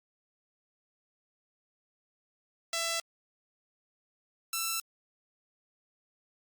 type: tone pair in turn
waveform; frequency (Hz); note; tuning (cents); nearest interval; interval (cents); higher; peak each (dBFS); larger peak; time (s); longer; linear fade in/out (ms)
5% pulse; 667 / 1334; E5 / E6; +20 / +20; octave; 1200; second; -19 / -19; neither; 2.73-3 / 4.53-4.8; neither; 2
effects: Opus 48 kbps